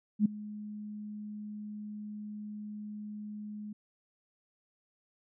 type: tone with ADSR envelope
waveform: sine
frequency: 210 Hz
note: G#3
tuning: 19 cents sharp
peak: -19 dBFS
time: 0.19-3.73 s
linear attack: 64 ms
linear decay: 7 ms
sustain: -20 dB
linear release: 6 ms
effects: none